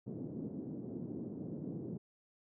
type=band-pass noise; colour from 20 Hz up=white; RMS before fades=-43 dBFS; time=0.06-1.98 s; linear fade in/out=10 ms; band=130 to 340 Hz; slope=24 dB/octave; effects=none